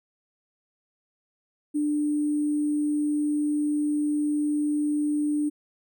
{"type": "tone with sample-and-hold", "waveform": "sine", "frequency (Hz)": 296.8, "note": "D4", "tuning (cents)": 18, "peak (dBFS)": -22, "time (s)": [1.74, 5.5], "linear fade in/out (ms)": 20, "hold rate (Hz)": 8820, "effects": []}